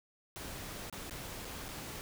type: noise with dropouts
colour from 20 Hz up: pink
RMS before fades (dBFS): -44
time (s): 0.36-2.01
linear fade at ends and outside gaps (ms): 0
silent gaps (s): 0.898-0.926 / 1.097-1.109 / 1.448-1.452 / 1.683-1.688
effects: none